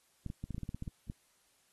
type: clicks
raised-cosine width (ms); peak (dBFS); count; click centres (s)
5; -27; 12; 0.263 / 0.301 / 0.44 / 0.507 / 0.546 / 0.581 / 0.633 / 0.691 / 0.746 / 0.824 / 0.878 / 1.099
effects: white hiss -71 dBFS RMS until 1.72 s + AAC 32 kbps

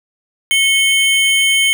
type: tone pair together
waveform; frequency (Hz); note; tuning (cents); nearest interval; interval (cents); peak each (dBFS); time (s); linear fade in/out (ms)
square; 2191 / 3099; C#7 / G7; -21 / -21; tritone; 600; -14; 0.51-1.73; 0
effects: none

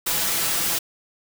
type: noise with comb filter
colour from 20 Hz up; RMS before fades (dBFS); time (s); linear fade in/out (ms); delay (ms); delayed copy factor
white; -23; 0.06-0.79; 10; 6; +0.7
effects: none

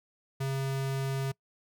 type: tone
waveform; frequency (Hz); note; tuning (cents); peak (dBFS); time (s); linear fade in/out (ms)
square; 135.3; C#3; -42; -30; 0.4-1.32; 10
effects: noise-tail reverb RT60 0.1 s tail -23 dB re dry

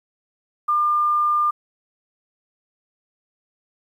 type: tone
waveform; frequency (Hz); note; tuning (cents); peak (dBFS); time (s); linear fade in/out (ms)
sine; 1200; D6; +37; -16; 0.68-1.51; 10
effects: 9-bit

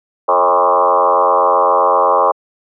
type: tone with frequency modulation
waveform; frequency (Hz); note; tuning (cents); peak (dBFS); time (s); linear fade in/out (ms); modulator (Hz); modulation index
sine; 807; G#5; -50; -8; 0.28-2.32; 10; 87.7; 4.2
effects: high-pass 400 Hz 12 dB/octave

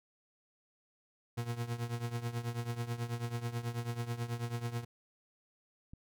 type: tone with tremolo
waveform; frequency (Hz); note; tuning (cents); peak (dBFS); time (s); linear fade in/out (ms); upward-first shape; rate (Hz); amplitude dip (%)
40% pulse; 118.4; A#2; +27; -31; 1.37-4.85; 10; triangle; 9.2; 85
type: click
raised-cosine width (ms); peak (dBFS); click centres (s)
5; -37; 5.935
effects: none

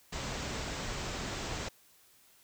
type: low-pass noise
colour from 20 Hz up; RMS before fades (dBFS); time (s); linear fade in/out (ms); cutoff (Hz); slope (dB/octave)
pink; -38; 0.12-1.69; 10; 8000; 96
effects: white hiss -63 dBFS RMS until 2.43 s

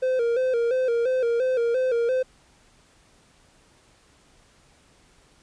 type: tone with vibrato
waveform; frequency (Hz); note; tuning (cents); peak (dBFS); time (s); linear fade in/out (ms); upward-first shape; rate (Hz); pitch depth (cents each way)
triangle; 490.9; B4; -10; -18; 0.02-2.23; 10; square; 2.9; 83
effects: pink hiss -58 dBFS RMS until 5.42 s + resampled to 22050 Hz

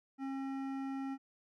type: tone with hard clipping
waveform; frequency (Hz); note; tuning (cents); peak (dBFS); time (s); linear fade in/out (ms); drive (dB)
sine; 270; C#4; -45; -39; 0.18-1.18; 50; 13
effects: none

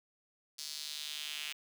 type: tone with high-pass filter sweep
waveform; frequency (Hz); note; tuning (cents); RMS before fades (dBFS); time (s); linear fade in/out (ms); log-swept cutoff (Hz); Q
sawtooth; 150; D3; +37; -42; 0.58-1.53; 10; 4900 to 2700; 2.6
effects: none

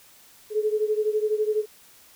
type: beating tone pair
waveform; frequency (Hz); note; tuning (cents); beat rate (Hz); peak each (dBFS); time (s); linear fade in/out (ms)
sine; 424.2 / 436.2; G#4 / A4; +37 / -15; 12; -23 / -26; 0.5-1.66; 50
effects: white hiss -53 dBFS RMS until 2.15 s

